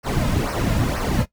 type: noise with flanger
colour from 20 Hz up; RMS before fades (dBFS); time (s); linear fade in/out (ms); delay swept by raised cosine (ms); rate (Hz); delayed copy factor
brown; -21; 0.03-1.26; 50; 0.27 to 2.67; 2.1; -0.8
effects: noise-tail reverb RT60 0.1 s tail -17 dB re dry